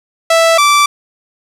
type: tone pair in turn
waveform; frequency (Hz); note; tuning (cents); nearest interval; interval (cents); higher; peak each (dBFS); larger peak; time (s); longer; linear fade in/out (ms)
sawtooth; 659.3 / 1165.6; E5 / D6; 0 / -13; minor seventh; 987; second; -3; neither; 0.3-0.58 / 0.58-0.86; neither; 5
effects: low-pass 10000 Hz 12 dB/octave + 7-bit